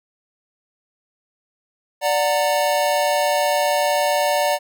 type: chord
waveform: square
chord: D augmented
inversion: none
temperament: just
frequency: 587.3 / 734.2 / 917.7 Hz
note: D5 / F#5 / A#5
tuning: 0 / -14 / -27 cents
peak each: -20 / -23 / -24 dBFS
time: 2.01-4.59 s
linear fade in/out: 50 ms
effects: none